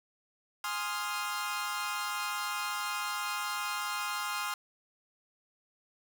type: chord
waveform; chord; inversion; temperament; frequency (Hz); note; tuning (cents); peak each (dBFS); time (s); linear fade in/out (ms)
sawtooth; F minor seventh; first; equal; 830.6 / 1046.5 / 1244.5 / 1396.9; Ab5 / C6 / Eb6 / F6; 0 / 0 / 0 / 0; -37 / -34 / -35 / -34; 0.64-4.54; 2
effects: none